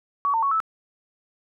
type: tone with pitch steps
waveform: sine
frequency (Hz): 1129 / 904 / 1112 / 1309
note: C#6 / A5 / C#6 / E6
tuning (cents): +31 / +47 / +5 / -13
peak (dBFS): -19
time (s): 0.25-0.602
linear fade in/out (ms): 0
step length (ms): 88
effects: none